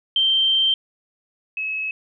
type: tone pair in turn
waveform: sine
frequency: 3136 / 2576 Hz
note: G7 / E7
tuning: 0 / -41 cents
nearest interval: minor third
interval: 341 cents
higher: first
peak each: -15 / -23 dBFS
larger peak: first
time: 0.16-0.74 / 1.57-1.91 s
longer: first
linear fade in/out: 2 ms
effects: none